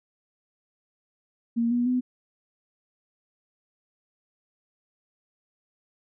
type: tone with pitch steps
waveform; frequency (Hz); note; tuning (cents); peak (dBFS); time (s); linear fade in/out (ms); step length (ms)
sine; 233.1 / 241.9 / 251; A#3 / B3 / B3; 0 / -36 / +28; -21; 1.56-2.01; 20; 150
effects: none